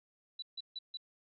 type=tone bursts; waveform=sine; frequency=3955 Hz; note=B7; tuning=2 cents sharp; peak=-39 dBFS; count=4; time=0.39-0.972 s; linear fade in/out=5 ms; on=33 ms; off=150 ms; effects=none